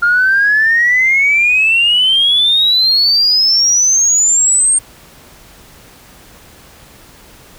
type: exponential sweep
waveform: sine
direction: up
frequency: 1396.9 to 8680 Hz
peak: -7 dBFS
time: 0.02-4.79 s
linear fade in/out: 10 ms
effects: tanh soft clip ceiling -3 dBFS + pink hiss -41 dBFS RMS until 7.58 s